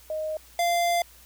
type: tone pair in turn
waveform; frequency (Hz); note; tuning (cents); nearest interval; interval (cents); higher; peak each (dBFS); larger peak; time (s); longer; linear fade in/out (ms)
sine / square; 622.3 / 692.1; D#5 / F5; 0 / -16; major second; 184; second; -27 / -22; second; 0.1-0.37 / 0.59-1.02; second; 2
effects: added 60 Hz sine -55 dBFS peak until 1.25 s + white hiss -53 dBFS RMS until 1.25 s